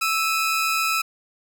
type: tone pair together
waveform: sawtooth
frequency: 1316.4 / 2485 Hz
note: E6 / D#7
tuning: -3 / -3 cents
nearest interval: major seventh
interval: 1100 cents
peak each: -18 / -22 dBFS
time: 0.01-1.02 s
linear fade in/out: 10 ms
effects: none